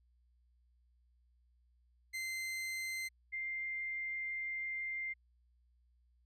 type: tone pair in turn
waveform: 40% pulse / sine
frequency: 2075 / 2098 Hz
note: C7 / C7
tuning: -15 / +4 cents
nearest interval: unison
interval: 19 cents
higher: second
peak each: -37 / -37 dBFS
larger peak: neither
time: 2.13-3.09 / 3.32-5.14 s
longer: second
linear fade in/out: 20 ms
effects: added 60 Hz sine -68 dBFS peak until 6.25 s + low-pass 12000 Hz 12 dB/octave